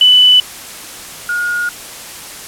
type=tone pair in turn; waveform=sine; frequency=2990 / 1434.1 Hz; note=F#7 / F6; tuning=+17 / +45 cents; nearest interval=octave + minor second; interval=1272 cents; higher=first; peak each=-4 / -14 dBFS; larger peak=first; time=0.01-0.4 / 1.29-1.69 s; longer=second; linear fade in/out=2 ms; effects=white hiss -30 dBFS RMS until 2.47 s + low-pass 12000 Hz 12 dB/octave